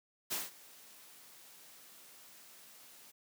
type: noise with ADSR envelope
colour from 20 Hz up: white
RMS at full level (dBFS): -35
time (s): 0.3-3.12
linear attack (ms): 21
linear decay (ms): 180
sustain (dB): -22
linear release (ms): 19
effects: high-pass 150 Hz 12 dB/octave